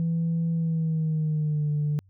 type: tone with pitch glide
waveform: sine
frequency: 165.9 to 148.66 Hz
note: E3 to D3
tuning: +11 to +21 cents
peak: -21 dBFS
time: 0-1.99 s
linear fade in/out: 0 ms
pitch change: -190 cents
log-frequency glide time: 0.52-1.69 s
effects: tanh soft clip ceiling -20 dBFS + added 95 Hz sine -54 dBFS peak until 2.09 s